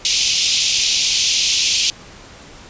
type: band-pass noise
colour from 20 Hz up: white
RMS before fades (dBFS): -17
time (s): 0.05-1.9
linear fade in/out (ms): 0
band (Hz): 2500 to 6600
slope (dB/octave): 48
effects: pink hiss -40 dBFS RMS until 2.69 s + resampled to 16000 Hz